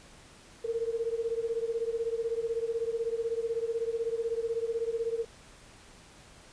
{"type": "beating tone pair", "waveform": "sine", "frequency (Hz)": [453.6, 469.6], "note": ["A#4", "A#4"], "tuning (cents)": [-47, 13], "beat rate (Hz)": 16, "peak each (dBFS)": [-31, -33], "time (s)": [0.64, 5.25], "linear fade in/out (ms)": 10, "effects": ["pink hiss -54 dBFS RMS until 6.52 s", "resampled to 22050 Hz"]}